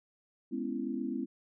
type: chord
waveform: sine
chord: C# minor seventh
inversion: second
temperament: just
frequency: 207.9 / 249.5 / 277.2 / 332.6 Hz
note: G#3 / B3 / C#4 / E4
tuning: +2 / +18 / 0 / +16 cents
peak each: -40 / -36 / -38 / -39 dBFS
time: 0.51-1.26 s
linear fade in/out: 20 ms
effects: none